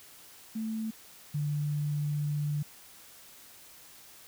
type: tone pair in turn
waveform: sine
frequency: 220.9 / 147.43 Hz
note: A3 / D3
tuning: +7 / +7 cents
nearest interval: perfect fifth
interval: 700 cents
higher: first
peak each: -31 / -28 dBFS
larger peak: second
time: 0.55-0.91 / 1.34-2.63 s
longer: second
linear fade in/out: 10 ms
effects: white hiss -53 dBFS RMS until 4.27 s